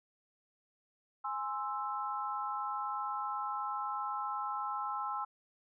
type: chord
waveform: sine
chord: Ab augmented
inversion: none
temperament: equal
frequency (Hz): 830.6 / 1046.5 / 1318.5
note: Ab5 / C6 / E6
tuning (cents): 0 / 0 / 0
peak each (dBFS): -39 / -39 / -38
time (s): 1.24-5.25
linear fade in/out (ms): 10
effects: none